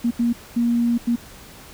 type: tone bursts at uneven times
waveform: sine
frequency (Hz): 236.4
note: A#3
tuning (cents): +24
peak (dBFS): -16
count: 4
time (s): 0.04-0.11 / 0.19-0.33 / 0.56-0.98 / 1.07-1.16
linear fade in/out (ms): 10
effects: pink hiss -43 dBFS RMS until 1.73 s